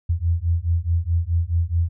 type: beating tone pair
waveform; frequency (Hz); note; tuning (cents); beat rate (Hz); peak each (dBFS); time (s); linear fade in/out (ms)
sine; 82.41 / 87.11; E2 / F2; 0 / -4; 4.7; -21 / -21; 0.09-1.89; 10
effects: none